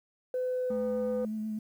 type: tone with pitch glide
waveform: sine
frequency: 506 to 502.8 Hz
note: B4 to B4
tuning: +42 to +31 cents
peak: -27 dBFS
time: 0.34-1.25 s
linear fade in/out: 2 ms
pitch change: -11 cents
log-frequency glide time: 0.44-0.91 s
type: tone with vibrato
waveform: sine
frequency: 216.4 Hz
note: A3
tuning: 29 cents flat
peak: -31 dBFS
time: 0.7-1.59 s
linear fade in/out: 5 ms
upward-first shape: sine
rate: 8.1 Hz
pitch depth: 20 cents each way
effects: tanh soft clip ceiling -25 dBFS + 10-bit